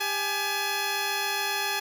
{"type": "tone pair together", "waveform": "10% pulse", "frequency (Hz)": [399.3, 846], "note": ["G4", "G#5"], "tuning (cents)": [32, 32], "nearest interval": "octave + minor second", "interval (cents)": 1300, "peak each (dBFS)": [-24, -19], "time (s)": [0, 1.8], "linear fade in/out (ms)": 10, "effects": []}